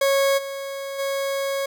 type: tone with level steps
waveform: 40% pulse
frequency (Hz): 550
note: C#5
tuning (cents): -14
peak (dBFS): -16 / -28 / -22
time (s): 0.01-1.66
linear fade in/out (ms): 5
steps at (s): 0.37 / 0.98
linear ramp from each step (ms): 20
effects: none